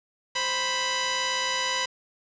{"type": "tone pair together", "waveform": "10% pulse", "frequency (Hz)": [523.3, 987.8], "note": ["C5", "B5"], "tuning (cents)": [0, 0], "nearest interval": "major seventh", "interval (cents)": 1100, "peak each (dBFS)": [-23, -17], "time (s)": [0.35, 1.86], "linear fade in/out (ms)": 10, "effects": ["resampled to 16000 Hz", "7-bit"]}